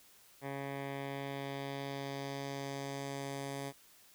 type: tone with low-pass filter sweep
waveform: 10% pulse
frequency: 138.59 Hz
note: C#3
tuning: in tune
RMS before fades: -41 dBFS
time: 0.41-3.73 s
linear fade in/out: 50 ms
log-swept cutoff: 2000 to 11000 Hz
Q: 1.3
effects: white hiss -62 dBFS RMS until 4.14 s